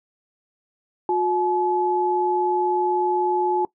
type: tone pair together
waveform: sine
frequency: 360 / 856.2 Hz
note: F#4 / A5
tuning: -47 / -47 cents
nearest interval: octave + minor third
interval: 1500 cents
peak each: -21 / -21 dBFS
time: 1.09-3.65 s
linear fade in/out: 2 ms
effects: noise-tail reverb RT60 0.1 s tail -20 dB re dry